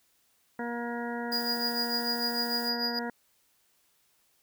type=harmonic tone; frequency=237.4 Hz; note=A#3; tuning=32 cents sharp; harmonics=1 / 2 / 3 / 4 / 6 / 7 / 8; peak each=-35 / -38 / -40 / -41 / -43 / -43 / -44 dBFS; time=0.59-3.1 s; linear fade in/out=2 ms
type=noise; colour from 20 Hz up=violet; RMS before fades=-42 dBFS; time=1.31-2.7 s; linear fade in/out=20 ms
type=tone with tremolo; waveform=triangle; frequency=4884 Hz; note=D#8; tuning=33 cents flat; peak=-25 dBFS; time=1.32-2.99 s; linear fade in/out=2 ms; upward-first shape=triangle; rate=6.7 Hz; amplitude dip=85%
effects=white hiss -69 dBFS RMS until 4.42 s